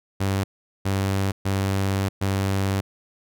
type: tone bursts at uneven times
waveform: sawtooth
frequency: 97.3 Hz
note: G2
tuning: 12 cents flat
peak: -17 dBFS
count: 4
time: 0.2-0.44 / 0.85-1.32 / 1.45-2.09 / 2.21-2.81 s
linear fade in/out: 10 ms
effects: none